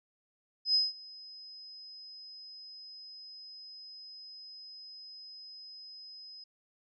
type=tone with ADSR envelope; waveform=sine; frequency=5060 Hz; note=D#8; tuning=28 cents sharp; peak=-22 dBFS; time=0.65-6.44 s; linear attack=95 ms; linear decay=180 ms; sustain=-24 dB; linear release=5 ms; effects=none